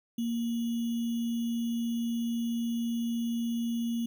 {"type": "tone with sample-and-hold", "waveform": "sine", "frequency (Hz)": 233.1, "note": "A#3", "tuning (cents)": 0, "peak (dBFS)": -28, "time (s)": [0.18, 4.06], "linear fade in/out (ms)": 5, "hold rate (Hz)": 3150, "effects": []}